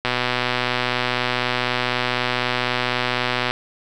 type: click train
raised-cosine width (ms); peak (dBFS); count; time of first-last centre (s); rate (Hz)
0.3; -4; 430; 0.05-3.51; 124
effects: none